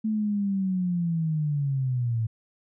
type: linear sweep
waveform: sine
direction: down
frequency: 220.1 to 110 Hz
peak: -23 dBFS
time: 0.04-2.27 s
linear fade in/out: 10 ms
effects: none